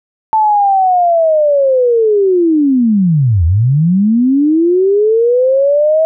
sine linear two-way sweep, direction down then up, 884 to 77.78 to 646 Hz, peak -7 dBFS, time 0.33-6.05 s, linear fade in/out 0 ms, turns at 3.45 s, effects none

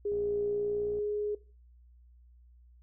sine tone with pitch glide, 410 to 416.9 Hz, G#4 to G#4, -22 to +7 cents, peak -29 dBFS, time 0.05-1.35 s, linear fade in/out 5 ms, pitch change +29 cents, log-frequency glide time 0.42-1.12 s
click train, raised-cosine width 2 ms, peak -35 dBFS, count 52, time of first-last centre 0.12-0.987 s, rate 58.8 Hz
effects noise-tail reverb RT60 0.4 s tail -21 dB re dry + added 60 Hz sine -55 dBFS peak until 2.82 s

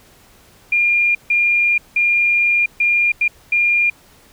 sine tone bursts at uneven times, 2408 Hz, D7, 43 cents sharp, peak -12 dBFS, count 6, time 0.72-1.15 / 1.3-1.78 / 1.96-2.66 / 2.8-3.12 / 3.21-3.28 / 3.52-3.9 s, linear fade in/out 5 ms, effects pink hiss -49 dBFS RMS until 4.32 s

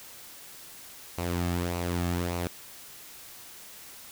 sawtooth tone with flanger, 87.31 Hz, F2, in tune, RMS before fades -30 dBFS, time 1.18-2.47 s, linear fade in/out 0 ms, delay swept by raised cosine 0.58 to 2.08 ms, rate 1.7 Hz, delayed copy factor -0.5, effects white hiss -47 dBFS RMS until 4.11 s

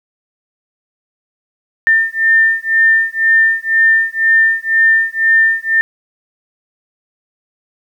sine beating tone pair, 1800 / 1802 Hz, A6 / A6, +39 / +41 cents, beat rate 2 Hz, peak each -12 dBFS, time 1.87-5.81 s, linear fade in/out 0 ms, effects 8-bit

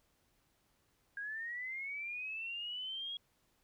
sine linear sweep, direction up, 1612 to 3316 Hz, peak -39 dBFS, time 1.17-3.17 s, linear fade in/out 2 ms, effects pink hiss -75 dBFS RMS until 3.63 s

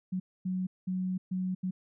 sine tone bursts at uneven times, 185 Hz, F#3, in tune, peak -29 dBFS, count 5, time 0.12-0.2 / 0.45-0.67 / 0.87-1.18 / 1.31-1.55 / 1.63-1.71 s, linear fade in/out 10 ms, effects none

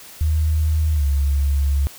sine tone with pitch glide, 77.78 to 70.1 Hz, D#2 to C#2, 0 to +20 cents, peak -15 dBFS, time 0.21-1.87 s, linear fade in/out 0 ms, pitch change -180 cents, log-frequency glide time 0.93-1.05 s, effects white hiss -41 dBFS RMS until 1.98 s

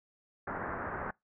white low-pass noise, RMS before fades -38 dBFS, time 0.47-1.11 s, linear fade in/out 5 ms, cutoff 1700 Hz, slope 48 dB/octave, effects noise-tail reverb RT60 0.2 s tail -25 dB re dry

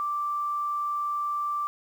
sine tone, 1174.7 Hz, D6, in tune, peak -26 dBFS, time 0-1.67 s, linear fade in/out 0 ms, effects 9-bit

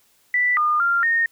sine tone with pitch steps, 1975 / 1215 / 1389 / 1844 Hz, B6 / D#6 / F6 / A#6, 0 / -42 / -10 / -19 cents, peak -16 dBFS, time 0.34-1.26 s, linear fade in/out 2 ms, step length 230 ms, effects white hiss -60 dBFS RMS until 1.31 s

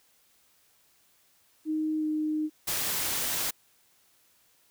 sine tone with pitch glide, 311.1 to 307.7 Hz, D#4 to D#4, 0 to -19 cents, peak -26 dBFS, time 1.65-2.5 s, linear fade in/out 50 ms, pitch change -19 cents, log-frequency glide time 1.98-2.05 s
white noise, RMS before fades -30 dBFS, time 2.67-3.51 s, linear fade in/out 10 ms
effects white hiss -65 dBFS RMS until 4.7 s

